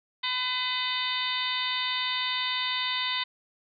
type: harmonic tone with a mistuned harmonic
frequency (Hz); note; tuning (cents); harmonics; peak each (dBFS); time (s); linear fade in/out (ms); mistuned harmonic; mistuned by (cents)
504; B4; +35; 2 / 3 / 4 / 5 / 6 / 7 / 8 / 9; -34 / -41 / -33 / -39 / -34 / -31 / -39 / -40; 0.23-3.24; 10; 7; +55
effects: none